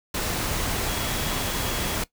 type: tone in noise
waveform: sine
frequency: 3322 Hz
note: G#7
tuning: in tune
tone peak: -38 dBFS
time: 0.87-1.95 s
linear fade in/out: 5 ms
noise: pink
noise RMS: -27 dBFS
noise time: 0.14-2.04 s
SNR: -14 dB
effects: noise-tail reverb RT60 0.1 s tail -18 dB re dry